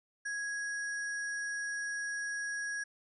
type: tone with sample-and-hold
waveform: sine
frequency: 1661.2 Hz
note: G#6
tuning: in tune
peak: -34 dBFS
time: 0.25-2.84 s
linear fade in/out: 10 ms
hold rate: 7350 Hz
effects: resampled to 24000 Hz